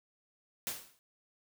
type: noise with exponential decay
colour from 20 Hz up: white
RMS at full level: -34 dBFS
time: 0.67-0.99 s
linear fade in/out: 0 ms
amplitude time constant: 69 ms
effects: none